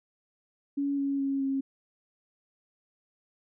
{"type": "tone with pitch steps", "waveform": "sine", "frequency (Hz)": [281.4, 277.8, 274.3, 270.9], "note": ["C#4", "C#4", "C#4", "C#4"], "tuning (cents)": [26, 4, -18, -40], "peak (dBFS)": -26, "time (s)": [0.77, 1.61], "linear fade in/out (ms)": 10, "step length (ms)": 210, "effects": []}